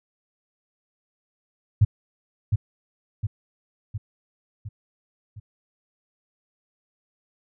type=tone with echo; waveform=sine; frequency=104.8 Hz; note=G#2; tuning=16 cents sharp; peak=-11 dBFS; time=1.81-1.85 s; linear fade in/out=10 ms; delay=710 ms; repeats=5; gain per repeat=-5 dB; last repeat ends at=5.4 s; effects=none